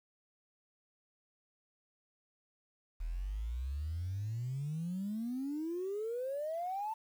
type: exponential sweep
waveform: sine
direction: up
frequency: 39 to 900 Hz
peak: -34 dBFS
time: 3-6.94 s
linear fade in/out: 10 ms
effects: tanh soft clip ceiling -31 dBFS + 10-bit